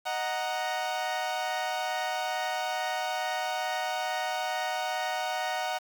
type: chord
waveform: sawtooth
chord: D# minor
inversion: none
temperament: equal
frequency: 622.3 / 740 / 932.3 Hz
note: D#5 / F#5 / A#5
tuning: 0 / 0 / 0 cents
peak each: -32 / -27 / -32 dBFS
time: 0.05-5.79 s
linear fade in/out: 20 ms
effects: low-pass 6000 Hz 12 dB/octave + 8-bit